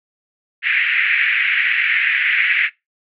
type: band-pass noise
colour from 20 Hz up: white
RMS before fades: -17 dBFS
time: 0.62-2.7 s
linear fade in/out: 50 ms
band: 1700 to 2500 Hz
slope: 48 dB/octave
effects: noise-tail reverb RT60 0.2 s tail -21 dB re dry